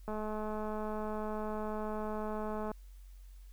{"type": "click train", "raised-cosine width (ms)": 1, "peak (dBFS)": -26, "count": 565, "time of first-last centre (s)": [0.08, 2.716], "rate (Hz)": 214, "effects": ["added 46 Hz sine -49 dBFS peak until 3.52 s", "white hiss -69 dBFS RMS until 3.52 s"]}